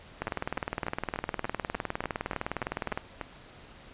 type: two click trains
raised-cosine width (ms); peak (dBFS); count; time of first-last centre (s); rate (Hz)
0.5; -18 / -15; 11 / 55; 0.28-3.213 / 0.22-2.975; 3.41 / 19.6
effects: pink hiss -51 dBFS RMS until 3.93 s + resampled to 8000 Hz